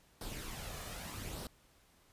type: noise with flanger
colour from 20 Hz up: pink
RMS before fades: -44 dBFS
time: 0.21-1.47 s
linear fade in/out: 2 ms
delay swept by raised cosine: 0.21 to 1.71 ms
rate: 0.83 Hz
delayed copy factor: +0.5
effects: pink hiss -67 dBFS RMS until 2.12 s + resampled to 32000 Hz